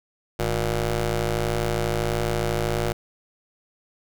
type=ring-modulated tone; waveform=15% pulse; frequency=112.3 Hz; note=A2; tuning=36 cents sharp; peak=-13 dBFS; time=0.39-2.93 s; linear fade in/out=10 ms; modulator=250 Hz; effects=none